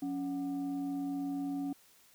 sine tone with frequency modulation, 279 Hz, C#4, 11 cents sharp, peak -33 dBFS, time 0.02-1.73 s, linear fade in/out 5 ms, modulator 458 Hz, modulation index 0.42, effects white hiss -63 dBFS RMS until 2.14 s

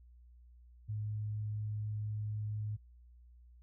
sine tone, 106.2 Hz, G#2, 39 cents sharp, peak -35 dBFS, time 0.88-2.77 s, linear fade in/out 20 ms, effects added 60 Hz sine -56 dBFS peak until 3.62 s

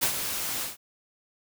white noise with ADSR envelope, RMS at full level -23 dBFS, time 0.01-0.77 s, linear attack 23 ms, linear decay 81 ms, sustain -8 dB, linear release 150 ms, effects none

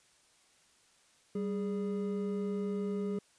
triangle tone pair together, 195.15 / 413.5 Hz, G3 / G#4, -8 / -8 cents, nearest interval octave + minor second, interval 1300 cents, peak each -32 / -34 dBFS, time 1.35-3.19 s, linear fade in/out 5 ms, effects white hiss -66 dBFS RMS until 3.38 s + resampled to 22050 Hz

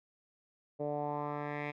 10% pulse tone with low-pass filter sweep, 146.83 Hz, D3, in tune, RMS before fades -37 dBFS, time 0.79-1.72 s, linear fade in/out 20 ms, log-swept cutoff 530 to 2400 Hz, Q 3, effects none

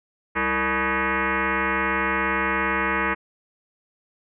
sine tone with frequency modulation, 330.3 Hz, E4, 4 cents sharp, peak -20 dBFS, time 0.35-3.15 s, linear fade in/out 20 ms, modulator 263 Hz, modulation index 7.5, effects none

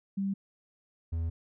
sine / triangle tone pair in turn, 196 / 82.56 Hz, G3 / E2, 0 / +3 cents, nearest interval octave + minor third, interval 1497 cents, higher first, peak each -28 / -27 dBFS, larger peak second, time 0.17-0.34 / 1.12-1.3 s, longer second, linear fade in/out 10 ms, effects none

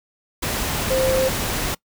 sine tone in noise, 524 Hz, C5, 2 cents sharp, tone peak -17 dBFS, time 0.9-1.29 s, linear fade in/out 10 ms, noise pink, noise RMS -24 dBFS, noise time 0.42-1.75 s, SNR +4 dB, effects noise-tail reverb RT60 0.1 s tail -23 dB re dry

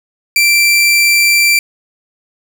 sawtooth tone, 2349 Hz, D7, in tune, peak -4 dBFS, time 0.36-1.59 s, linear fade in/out 2 ms, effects none

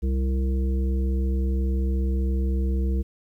harmonic tone with a mistuned harmonic, 65.41 Hz, C2, in tune, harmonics 1 / 3 / 5 / 7, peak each -21 / -31 / -35 / -38 dBFS, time 0.02-3.03 s, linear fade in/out 20 ms, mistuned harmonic 5, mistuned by +38 cents, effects 10-bit

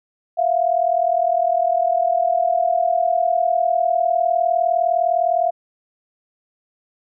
sine tone pair together, 670.2 / 710 Hz, E5 / F5, +29 / +28 cents, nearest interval minor second, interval 99 cents, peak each -18 dBFS, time 0.37-5.51 s, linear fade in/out 20 ms, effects none

